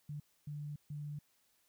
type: tone bursts at uneven times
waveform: sine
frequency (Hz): 147.4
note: D3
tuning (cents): +7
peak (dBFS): -40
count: 3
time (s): 0.09-0.2 / 0.47-0.76 / 0.9-1.19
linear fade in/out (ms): 5
effects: white hiss -74 dBFS RMS until 1.68 s